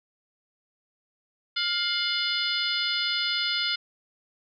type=harmonic tone with a mistuned harmonic; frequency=704 Hz; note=F5; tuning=14 cents sharp; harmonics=2 / 3 / 4 / 5 / 6 / 7; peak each=-32 / -33 / -31 / -30 / -32 / -32 dBFS; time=1.56-3.76 s; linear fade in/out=10 ms; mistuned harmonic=4; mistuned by=+81 cents; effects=none